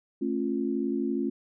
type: chord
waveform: sine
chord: A augmented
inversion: none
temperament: equal with one note detuned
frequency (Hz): 220 / 271.9 / 349.2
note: A3 / C#4 / E#4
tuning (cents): 0 / -33 / 0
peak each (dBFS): -31 / -29 / -31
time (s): 0.21-1.3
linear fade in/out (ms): 10
effects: none